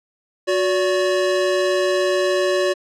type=tone pair together; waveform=square; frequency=366.8 / 574 Hz; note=F#4 / D5; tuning=-15 / -40 cents; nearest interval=minor sixth; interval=775 cents; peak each=-20 dBFS; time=0.47-2.74 s; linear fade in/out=20 ms; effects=low-pass 7000 Hz 12 dB/octave